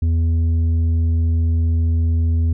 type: tone with tanh clipping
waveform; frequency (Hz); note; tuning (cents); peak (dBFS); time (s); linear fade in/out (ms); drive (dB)
triangle; 82.41; E2; 0; -15; 0.02-2.53; 5; 10
effects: none